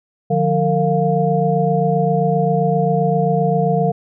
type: tone cluster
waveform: sine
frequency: 151.3 / 178.9 / 456.3 / 701 Hz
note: D#3 / F3 / A#4 / F5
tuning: -48 / +42 / -37 / +6 cents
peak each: -19 dBFS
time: 0.3-3.92 s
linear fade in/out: 10 ms
effects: none